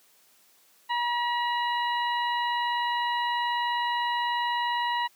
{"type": "harmonic tone with a mistuned harmonic", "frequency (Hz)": 959, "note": "A#5", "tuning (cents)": 49, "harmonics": [1, 2, 3, 4], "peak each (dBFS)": [-26, -32, -36, -38], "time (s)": [0.89, 5.08], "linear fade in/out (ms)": 20, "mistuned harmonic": 4, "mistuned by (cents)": 46, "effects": ["white hiss -61 dBFS RMS until 5.15 s", "high-pass 200 Hz 12 dB/octave"]}